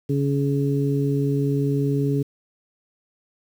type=harmonic tone; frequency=140.4 Hz; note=C#3; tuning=22 cents sharp; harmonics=1 / 2 / 3; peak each=-21 / -24 / -26 dBFS; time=0.09-2.23 s; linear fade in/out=10 ms; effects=8-bit